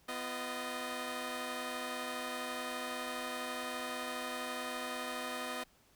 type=tone cluster; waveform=10% pulse; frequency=250 / 345 / 619 Hz; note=B3 / F4 / D#5; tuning=+21 / -21 / -9 cents; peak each=-33 / -38 / -33 dBFS; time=0.08-5.64 s; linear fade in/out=10 ms; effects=pink hiss -67 dBFS RMS until 5.95 s